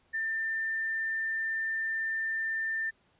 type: tone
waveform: sine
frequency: 1791 Hz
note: A6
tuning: 30 cents sharp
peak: -29 dBFS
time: 0.13-2.91 s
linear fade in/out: 20 ms
effects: pink hiss -68 dBFS RMS until 3.19 s + resampled to 8000 Hz